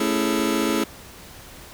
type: chord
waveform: sawtooth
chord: A major seventh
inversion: none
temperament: just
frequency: 220 / 275 / 330 / 412.5 Hz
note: A3 / C#4 / E4 / G#4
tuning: 0 / -14 / +2 / -12 cents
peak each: -21 / -21 / -20 / -23 dBFS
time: 0-0.84 s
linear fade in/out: 5 ms
effects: pink hiss -43 dBFS RMS until 1.73 s